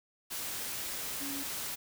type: tone in noise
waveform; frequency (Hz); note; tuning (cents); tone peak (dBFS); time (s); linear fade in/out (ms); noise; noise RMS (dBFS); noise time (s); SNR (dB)
sine; 280; C#4; +18; -40; 1.2-1.44; 20; white; -38; 0.3-1.76; -5
effects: none